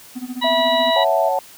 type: tone with tremolo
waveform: triangle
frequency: 251.1 Hz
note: B3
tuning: 29 cents sharp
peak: -21 dBFS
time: 0.15-0.92 s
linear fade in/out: 20 ms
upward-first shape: sine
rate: 14 Hz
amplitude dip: 90%
type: harmonic tone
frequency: 972 Hz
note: B5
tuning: 28 cents flat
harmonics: 1 / 2 / 3 / 4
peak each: -20 / -25 / -28 / -21 dBFS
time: 0.41-1.05 s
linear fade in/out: 20 ms
type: tone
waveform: sine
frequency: 659.3 Hz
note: E5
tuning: in tune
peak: -17 dBFS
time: 0.44-1.29 s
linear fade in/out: 5 ms
type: chord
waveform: sine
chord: F# minor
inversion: second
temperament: equal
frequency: 554.4 / 740 / 880 Hz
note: C#5 / F#5 / A5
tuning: 0 / 0 / 0 cents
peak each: -21 dBFS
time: 0.96-1.39 s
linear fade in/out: 2 ms
effects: white hiss -43 dBFS RMS until 1.57 s + high-pass 60 Hz 12 dB/octave